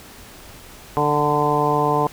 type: harmonic tone with a mistuned harmonic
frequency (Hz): 148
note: D3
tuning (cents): +14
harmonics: 1 / 2 / 3 / 4 / 5 / 6 / 7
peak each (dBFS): -25 / -26 / -22 / -27 / -23 / -23 / -22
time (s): 0.97-2.07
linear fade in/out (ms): 0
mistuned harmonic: 7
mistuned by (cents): -19
effects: pink hiss -42 dBFS RMS until 2.12 s